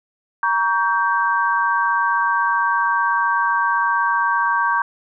sine chord, G diminished, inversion first, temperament just, 940.8 / 1128.9 / 1568 Hz, Bb5 / Db6 / G6, +16 / +31 / 0 cents, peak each -20 dBFS, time 0.43-4.82 s, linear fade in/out 2 ms, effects none

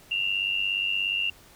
sine tone pair together, 2726 / 2823 Hz, F7 / F7, -43 / +18 cents, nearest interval minor second, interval 61 cents, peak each -27 dBFS, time 0.11-1.3 s, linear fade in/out 5 ms, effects pink hiss -53 dBFS RMS until 1.55 s

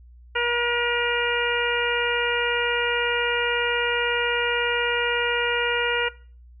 harmonic tone with a mistuned harmonic, 478.1 Hz, A#4, 44 cents sharp, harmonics 1 / 2 / 3 / 4 / 5 / 6, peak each -27 / -29 / -25 / -29 / -30 / -29 dBFS, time 0.35-6.09 s, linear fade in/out 10 ms, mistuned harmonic 6, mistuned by -22 cents, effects noise-tail reverb RT60 0.4 s tail -20 dB re dry + added 60 Hz sine -45 dBFS peak until 6.6 s

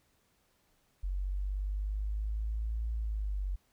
sine linear two-way sweep, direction up then down, 46.25 to 56.1 to 46.25 Hz, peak -31 dBFS, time 1.03-3.56 s, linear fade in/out 10 ms, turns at 2.92 s, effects pink hiss -72 dBFS RMS until 3.72 s

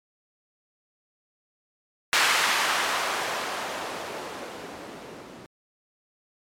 violet noise with low-pass filter sweep, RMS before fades -28 dBFS, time 2.13-5.46 s, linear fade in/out 0 ms, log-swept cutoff 1700 to 260 Hz, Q 0.89, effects MP3 96 kbps

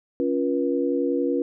sine tone cluster, 277.5 / 348.3 / 482.9 Hz, C#4 / F4 / B4, +2 / -5 / -39 cents, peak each -24 / -26 / -25 dBFS, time 0.2-1.42 s, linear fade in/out 0 ms, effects none

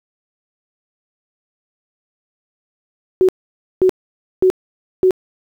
sine tone bursts, 372.5 Hz, F#4, 12 cents sharp, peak -8 dBFS, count 4, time 3.21-5.108 s, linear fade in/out 0 ms, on 77 ms, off 530 ms, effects 8-bit

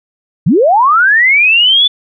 sine linear sweep, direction up, 123.47 to 3512 Hz, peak -5 dBFS, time 0.46-1.88 s, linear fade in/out 10 ms, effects none

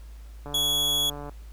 click train, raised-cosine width 1 ms, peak -25 dBFS, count 122, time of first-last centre 0.46-1.294 s, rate 145 Hz
40% pulse tone, 3361 Hz, G#7, 20 cents sharp, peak -21 dBFS, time 0.54-1.1 s, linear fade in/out 5 ms
effects added 54 Hz sine -40 dBFS peak until 1.52 s + pink hiss -58 dBFS RMS until 1.52 s

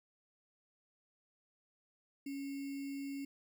sine tone with sample-and-hold, 277.5 Hz, C#4, 2 cents sharp, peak -39 dBFS, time 2.26-3.25 s, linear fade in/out 5 ms, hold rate 2450 Hz, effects none

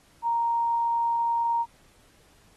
sine tone, 932.3 Hz, A#5, in tune, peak -22 dBFS, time 0.22-1.66 s, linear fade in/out 50 ms, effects pink hiss -60 dBFS RMS until 2.56 s + AAC 32 kbps

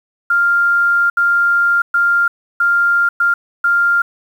sine tone bursts at uneven times, 1396.9 Hz, F6, in tune, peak -10 dBFS, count 6, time 0.3-1.1 / 1.17-1.82 / 1.94-2.28 / 2.6-3.09 / 3.2-3.34 / 3.64-4.02 s, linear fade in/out 5 ms, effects 7-bit

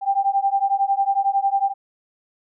sine beating tone pair, 784 / 795 Hz, G5 / G5, 0 / +24 cents, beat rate 11 Hz, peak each -20 dBFS, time 0.01-1.74 s, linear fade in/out 50 ms, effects none

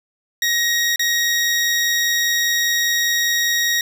20% pulse tone with dropouts, 1885 Hz, A#6, 19 cents sharp, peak -11 dBFS, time 0.42-3.81 s, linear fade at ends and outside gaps 2 ms, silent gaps 0.96-0.994 s, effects none

